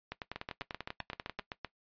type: two click trains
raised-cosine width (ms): 0.3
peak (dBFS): -22 / -22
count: 11 / 14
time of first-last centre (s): 0.36-1.647 / 0.12-1.395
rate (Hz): 7.77 / 10.2
effects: noise-tail reverb RT60 0.1 s tail -17 dB re dry + resampled to 11025 Hz